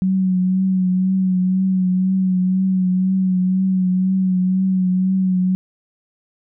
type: tone with vibrato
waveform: sine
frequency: 186.4 Hz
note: F#3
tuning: 13 cents sharp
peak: -14 dBFS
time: 0.02-5.55 s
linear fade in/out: 0 ms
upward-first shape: triangle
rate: 2 Hz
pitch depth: 38 cents each way
effects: none